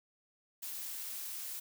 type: noise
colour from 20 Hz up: blue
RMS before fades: -42 dBFS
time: 0.62-1.6 s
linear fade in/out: 10 ms
effects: none